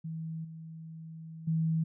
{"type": "tone with level steps", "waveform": "sine", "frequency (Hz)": 161.4, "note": "E3", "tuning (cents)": -36, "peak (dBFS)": [-35, -42, -26], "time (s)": [0.04, 1.84], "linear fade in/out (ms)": 10, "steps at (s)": [0.44, 1.47], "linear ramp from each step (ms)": 10, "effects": []}